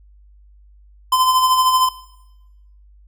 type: tone with tremolo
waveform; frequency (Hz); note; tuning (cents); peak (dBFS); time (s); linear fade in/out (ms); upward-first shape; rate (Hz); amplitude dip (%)
square; 1027; C6; -33; -12; 1.12-1.89; 5; sine; 13; 45
effects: noise-tail reverb RT60 1.0 s tail -18 dB re dry + added 50 Hz sine -45 dBFS peak until 3.07 s